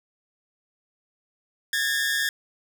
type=tone pair together; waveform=sawtooth; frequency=1655.3 / 1795 Hz; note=G#6 / A6; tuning=-6 / +34 cents; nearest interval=minor second; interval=140 cents; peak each=-22 dBFS; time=1.73-2.29 s; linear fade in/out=2 ms; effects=none